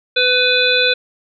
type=harmonic tone; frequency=500 Hz; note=B4; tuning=21 cents sharp; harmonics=1 / 3 / 5 / 7 / 8; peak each=-18 / -18 / -18 / -18 / -18 dBFS; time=0.16-0.94 s; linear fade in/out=10 ms; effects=none